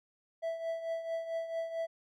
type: tone with tremolo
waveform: triangle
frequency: 659 Hz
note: E5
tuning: 1 cent flat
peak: -29 dBFS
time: 0.42-1.87 s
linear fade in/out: 20 ms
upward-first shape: triangle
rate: 4.5 Hz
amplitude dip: 70%
effects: none